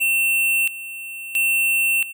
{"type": "tone with tremolo", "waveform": "square", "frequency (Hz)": 2700, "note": "E7", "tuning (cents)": 41, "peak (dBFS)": -17, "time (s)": [0, 2.13], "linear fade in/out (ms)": 20, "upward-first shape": "square", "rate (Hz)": 0.74, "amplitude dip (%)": 80, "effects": []}